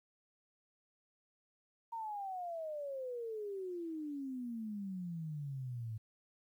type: exponential sweep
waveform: sine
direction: down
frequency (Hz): 932.3 to 107.7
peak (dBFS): -39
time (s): 1.92-5.98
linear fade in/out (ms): 10
effects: 12-bit